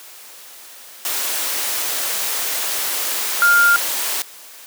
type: tone in noise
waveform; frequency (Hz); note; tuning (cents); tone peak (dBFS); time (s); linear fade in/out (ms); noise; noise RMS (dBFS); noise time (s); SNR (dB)
sine; 1404; F6; +9; -10; 3.42-3.76; 0; white; -22; 1.05-4.22; +9
effects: white hiss -40 dBFS RMS until 4.66 s + high-pass 400 Hz 12 dB/octave

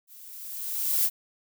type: noise with level ramp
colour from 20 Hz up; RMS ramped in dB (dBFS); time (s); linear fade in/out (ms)
violet; -50 to -21; 0.07-1.1; 50
effects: none

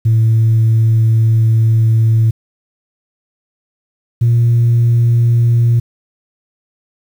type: tone pair in turn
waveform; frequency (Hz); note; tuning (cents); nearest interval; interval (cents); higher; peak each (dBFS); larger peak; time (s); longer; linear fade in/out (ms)
sine; 112.2 / 117.73; A2 / A#2; +34 / +18; minor second; 84; second; -6; neither; 0.05-2.31 / 4.21-5.8; first; 10
effects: tanh soft clip ceiling -5 dBFS + 7-bit

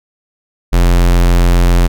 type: tone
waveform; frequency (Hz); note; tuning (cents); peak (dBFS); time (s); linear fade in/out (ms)
square; 43.65; F1; 0; -7; 0.72-1.88; 20
effects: none

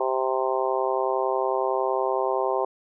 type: harmonic tone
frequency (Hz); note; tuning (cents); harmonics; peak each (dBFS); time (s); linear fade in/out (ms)
130.81; C3; 0; 3 / 4 / 5 / 6 / 7 / 8; -27 / -28 / -29 / -30 / -30 / -31; 0-2.65; 5
effects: none

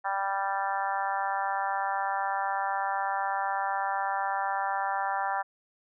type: harmonic tone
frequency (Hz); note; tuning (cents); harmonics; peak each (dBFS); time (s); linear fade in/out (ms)
196; G3; 0; 3 / 4 / 5 / 6 / 7 / 8 / 9; -41 / -30 / -33 / -38 / -36 / -39 / -38; 0.04-5.43; 20
effects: none

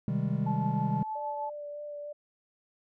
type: chord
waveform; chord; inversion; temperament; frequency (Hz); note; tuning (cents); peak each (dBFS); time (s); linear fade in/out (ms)
triangle; Ab major seventh; first; equal with one note detuned; 130.81 / 156.56 / 196 / 207.7; C3 / Eb3 / G3 / Ab3; 0 / +11 / 0 / 0; -30 / -30 / -30 / -34; 0.08-1.03; 2
type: tone with tremolo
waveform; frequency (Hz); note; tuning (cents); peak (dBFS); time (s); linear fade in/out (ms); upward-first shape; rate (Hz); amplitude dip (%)
sine; 869; A5; -22; -31; 0.46-1.5; 10; triangle; 6.4; 40
type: tone with vibrato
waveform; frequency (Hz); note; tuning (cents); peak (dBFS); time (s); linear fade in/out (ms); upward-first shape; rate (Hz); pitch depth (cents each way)
sine; 587.3; D5; 0; -37; 1.15-2.13; 10; sine; 3.3; 13
effects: none

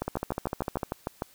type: two click trains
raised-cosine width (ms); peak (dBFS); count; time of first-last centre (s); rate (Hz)
1; -15 / -15; 11 / 9; 0.08-0.832 / 0.02-1.221; 13.3 / 6.66
effects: white hiss -58 dBFS RMS until 1.34 s

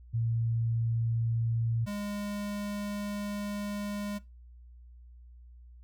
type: tone pair in turn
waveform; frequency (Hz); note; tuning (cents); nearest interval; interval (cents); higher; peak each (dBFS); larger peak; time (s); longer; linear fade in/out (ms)
sine / square; 115 / 204.9; A#2 / G#3; -23 / -23; minor seventh; 1000; second; -27 / -34; first; 0.13-1.86 / 1.86-4.19; second; 20
effects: noise-tail reverb RT60 0.2 s tail -18 dB re dry + added 60 Hz sine -49 dBFS peak until 5.83 s

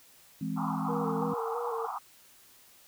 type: chord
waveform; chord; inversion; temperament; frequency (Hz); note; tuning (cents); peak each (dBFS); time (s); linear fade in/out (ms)
sine; E augmented; none; equal; 164.81 / 207.7 / 261.6; E3 / G#3 / B#3; 0 / 0 / 0; -35; 0.41-1.34; 5
type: band-pass noise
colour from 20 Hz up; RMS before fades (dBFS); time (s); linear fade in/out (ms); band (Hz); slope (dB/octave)
pink; -36; 0.56-1.99; 20; 740 to 1300; 96
type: tone with vibrato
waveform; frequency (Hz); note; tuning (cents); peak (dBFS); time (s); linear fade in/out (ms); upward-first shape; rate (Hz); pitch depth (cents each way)
sine; 466.2; A#4; 0; -33; 0.88-1.87; 20; square; 3; 38
effects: white hiss -58 dBFS RMS until 2.87 s

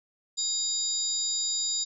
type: tone cluster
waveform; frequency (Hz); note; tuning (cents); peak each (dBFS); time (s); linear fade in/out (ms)
sine; 3782 / 4890 / 7130; A#7 / D#8 / A8; +24 / -31 / +22; -33 / -31 / -29; 0.37-1.85; 20
effects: none

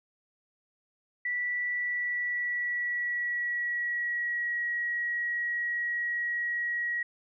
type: tone with pitch glide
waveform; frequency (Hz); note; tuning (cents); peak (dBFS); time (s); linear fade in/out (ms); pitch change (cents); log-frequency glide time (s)
sine; 1960 to 1907.5; B6 to A#6; -14 to +39; -28; 1.25-7.03; 5; -47; 1.71-4.65
effects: none

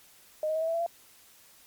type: tone with pitch steps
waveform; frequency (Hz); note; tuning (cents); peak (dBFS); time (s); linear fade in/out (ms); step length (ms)
sine; 617 / 627.4 / 638 / 648.8 / 659.8 / 670.9 / 682.2; D#5 / D#5 / D#5 / E5 / E5 / E5 / F5; -15 / +14 / +43 / -28 / +1 / +30 / -41; -26; 0.43-0.864; 2; 62
effects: white hiss -57 dBFS RMS until 1.66 s + MP3 96 kbps

